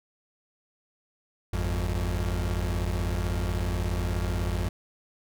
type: tone pair together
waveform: 35% pulse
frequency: 52.01 / 87.7 Hz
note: G#1 / F2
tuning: +3 / +8 cents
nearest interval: major sixth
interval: 905 cents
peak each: -27 / -27 dBFS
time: 1.53-4.69 s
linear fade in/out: 5 ms
effects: none